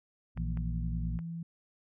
harmonic tone, 58.27 Hz, A#1, in tune, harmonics 1 / 2 / 3 / 4, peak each -33 / -39 / -43 / -45 dBFS, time 0.35-1.21 s, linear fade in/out 50 ms
sine tone with pitch glide, 163.5 to 167.23 Hz, E3 to E3, -14 to +25 cents, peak -36 dBFS, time 0.37-1.43 s, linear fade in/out 5 ms, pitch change +39 cents, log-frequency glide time 0.77-1.3 s
clicks, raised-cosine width 0.5 ms, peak -32 / -34 / -36 dBFS, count 3, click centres 0.375 / 0.573 / 1.19 s
effects none

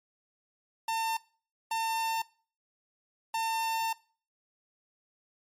45% pulse tone bursts at uneven times, 901 Hz, A5, 41 cents sharp, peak -28 dBFS, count 3, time 0.88-1.17 / 1.71-2.22 / 3.34-3.93 s, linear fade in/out 5 ms, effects noise-tail reverb RT60 0.4 s tail -21 dB re dry + MP3 64 kbps

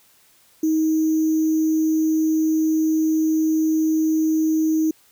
sine tone with sample-and-hold, 315.9 Hz, D#4, 26 cents sharp, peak -16 dBFS, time 0.63-4.91 s, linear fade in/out 5 ms, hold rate 6300 Hz, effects white hiss -56 dBFS RMS until 5.11 s

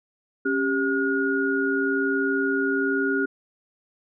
sine tone cluster, 273.7 / 394.7 / 1439 Hz, C#4 / G4 / F#6, -22 / +12 / -49 cents, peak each -25 dBFS, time 0.45-3.26 s, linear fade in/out 10 ms, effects none

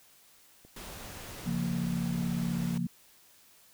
click train, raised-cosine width 2 ms, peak -40 dBFS, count 4, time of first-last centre 0.65-1.87 s, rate 2.46 Hz
pink noise, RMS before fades -44 dBFS, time 0.76-2.78 s, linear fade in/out 5 ms
sine chord, Bb minor, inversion first, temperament equal, 138.59 / 174.61 / 233.1 Hz, Db3 / F3 / Bb3, 0 / 0 / 0 cents, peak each -36 / -31 / -34 dBFS, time 1.46-2.87 s, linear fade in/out 5 ms
effects white hiss -60 dBFS RMS until 3.73 s

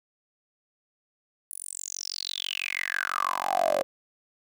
10% pulse tone with high-pass filter sweep, 46.1 Hz, F#1, 6 cents flat, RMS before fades -30 dBFS, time 1.51-3.83 s, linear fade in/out 0 ms, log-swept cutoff 11000 to 520 Hz, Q 9.9, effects none

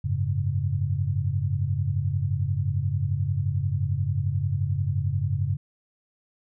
sine chord, F# suspended second, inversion none, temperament equal, 92.5 / 103.83 / 138.59 Hz, F#2 / G#2 / C#3, 0 / 0 / 0 cents, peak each -27 dBFS, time 0.04-5.57 s, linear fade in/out 10 ms, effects none

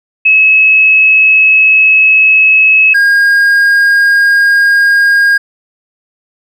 sine / triangle tone pair in turn, 2578 / 1624 Hz, E7 / G#6, -39 / -39 cents, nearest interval minor sixth, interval 800 cents, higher first, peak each -3 dBFS, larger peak neither, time 0.25-2.94 / 2.94-5.38 s, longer first, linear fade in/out 10 ms, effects none

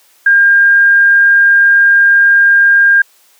sine tone, 1607 Hz, G6, 43 cents sharp, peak -4 dBFS, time 0.26-3.02 s, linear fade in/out 5 ms, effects white hiss -49 dBFS RMS until 3.39 s + high-pass 400 Hz 12 dB/octave

